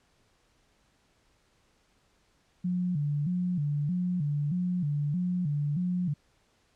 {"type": "tone with vibrato", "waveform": "sine", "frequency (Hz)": 161.9, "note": "E3", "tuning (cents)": -31, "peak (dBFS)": -26, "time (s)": [2.64, 6.14], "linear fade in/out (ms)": 10, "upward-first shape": "square", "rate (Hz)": 1.6, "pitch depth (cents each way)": 180, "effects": ["pink hiss -68 dBFS RMS until 6.75 s", "low-pass 8000 Hz 12 dB/octave"]}